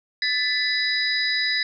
sine tone cluster, 1746 / 2002 / 3940 / 4961 Hz, A6 / B6 / B7 / D#8, -14 / +23 / -5 / -6 cents, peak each -26 dBFS, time 0.22-1.63 s, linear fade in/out 2 ms, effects none

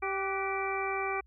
harmonic tone with a mistuned harmonic, 389.3 Hz, G4, 12 cents flat, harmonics 1 / 2 / 3 / 4 / 5 / 6, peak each -35 / -36 / -36 / -42 / -42 / -36 dBFS, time 0.02-1.21 s, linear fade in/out 10 ms, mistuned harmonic 4, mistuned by -64 cents, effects added 60 Hz sine -57 dBFS peak until 1.26 s

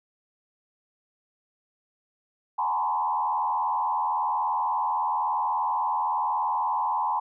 sine tone with frequency modulation, 932.3 Hz, A#5, in tune, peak -23 dBFS, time 2.58-7.2 s, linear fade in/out 10 ms, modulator 81 Hz, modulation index 1.5, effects none

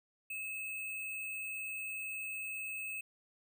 sine tone with sample-and-hold, 2592 Hz, E7, 30 cents flat, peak -38 dBFS, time 0.3-3.01 s, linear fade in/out 5 ms, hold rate 11025 Hz, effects none

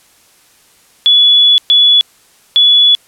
sine tone bursts at uneven times, 3415 Hz, G#7, 48 cents sharp, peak -4 dBFS, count 3, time 1.06-1.58 / 1.7-2.01 / 2.56-2.95 s, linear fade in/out 0 ms, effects white hiss -48 dBFS RMS until 3.07 s + low-pass 12000 Hz 12 dB/octave

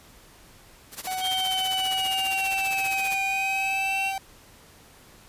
white noise with tremolo, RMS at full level -33 dBFS, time 0.91-3.19 s, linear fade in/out 50 ms, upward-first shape sine, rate 15 Hz, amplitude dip 90%
45% pulse tone with pitch glide, 748 to 775.3 Hz, F#5 to G5, +19 to -19 cents, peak -28 dBFS, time 1.07-4.18 s, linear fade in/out 2 ms, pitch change +62 cents, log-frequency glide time 1.26-2.7 s
triangle linear two-way sweep, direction down then up, 3200 to 2430 to 2745 Hz, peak -24 dBFS, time 1.2-4.13 s, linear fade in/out 50 ms, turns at 3.22 s
effects pink hiss -52 dBFS RMS until 5.28 s + resampled to 32000 Hz

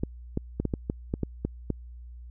clicks, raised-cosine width 3 ms, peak -14 dBFS, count 10, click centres 0.035 / 0.374 / 0.6 / 0.653 / 0.738 / 0.899 / 1.139 / 1.233 / 1.45 / 1.703 s, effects added 60 Hz sine -41 dBFS peak until 2.3 s

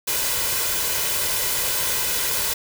white noise with comb filter, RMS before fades -23 dBFS, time 0.07-2.54 s, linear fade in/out 10 ms, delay 2 ms, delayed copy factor +0.55, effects none

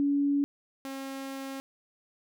sine / sawtooth tone pair in turn, 283.8 / 270.2 Hz, C#4 / C#4, +41 / -44 cents, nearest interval minor second, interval 85 cents, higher first, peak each -23 / -32 dBFS, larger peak first, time 0-0.44 / 0.85-1.6 s, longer second, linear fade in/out 0 ms, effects none

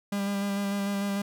45% pulse tone with vibrato, 200 Hz, G3, 35 cents sharp, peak -27 dBFS, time 0.12-1.22 s, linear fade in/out 5 ms, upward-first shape square, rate 6.7 Hz, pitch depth 15 cents each way, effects none

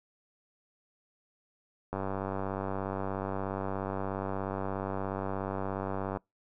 click train, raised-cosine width 1 ms, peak -20 dBFS, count 412, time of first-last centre 1.93-6.171 s, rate 96.9 Hz, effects noise-tail reverb RT60 0.2 s tail -26 dB re dry

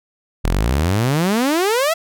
sawtooth exponential sweep, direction up, 38.22 to 681 Hz, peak -11 dBFS, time 0.44-1.94 s, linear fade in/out 10 ms, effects none

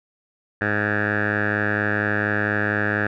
10% pulse tone with low-pass filter, 104.3 Hz, G#2, 8 cents sharp, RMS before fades -22 dBFS, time 0.61-3.07 s, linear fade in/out 5 ms, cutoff 1700 Hz, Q 7.4, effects none

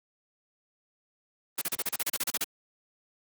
white noise bursts, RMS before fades -29 dBFS, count 13, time 1.58-2.443 s, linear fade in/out 5 ms, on 35 ms, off 34 ms, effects high-pass 150 Hz 12 dB/octave + Opus 32 kbps

